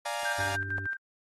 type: chord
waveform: sawtooth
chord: Bb dominant seventh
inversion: first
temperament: equal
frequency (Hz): 587.3 / 698.5 / 830.6 / 932.3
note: D5 / F5 / Ab5 / Bb5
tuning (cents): 0 / 0 / 0 / 0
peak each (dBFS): -33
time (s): 0.05-0.56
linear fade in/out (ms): 10
type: clicks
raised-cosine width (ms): 1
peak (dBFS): -37 / -27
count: 2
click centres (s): 0.233 / 0.783
type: tone with tremolo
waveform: sine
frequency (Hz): 1575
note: G6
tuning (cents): +8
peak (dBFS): -29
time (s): 0.25-0.97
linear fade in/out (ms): 5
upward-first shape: square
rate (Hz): 6.6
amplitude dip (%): 60
type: harmonic tone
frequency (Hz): 97.2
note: G2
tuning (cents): -14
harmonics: 1 / 3 / 4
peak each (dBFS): -36 / -46 / -48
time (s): 0.38-0.87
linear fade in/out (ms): 10
effects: AAC 32 kbps